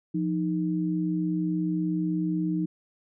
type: tone pair together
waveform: sine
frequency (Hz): 174.6 / 311.1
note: F3 / D#4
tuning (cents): 0 / 0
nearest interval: minor seventh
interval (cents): 1000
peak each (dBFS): -27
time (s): 0.14-2.66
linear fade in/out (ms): 10
effects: none